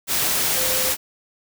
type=tone in noise; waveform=sine; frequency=517 Hz; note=C5; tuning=21 cents flat; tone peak=-29 dBFS; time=0.54-0.94 s; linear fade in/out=50 ms; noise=white; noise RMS=-21 dBFS; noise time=0.07-0.97 s; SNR=-11 dB; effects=none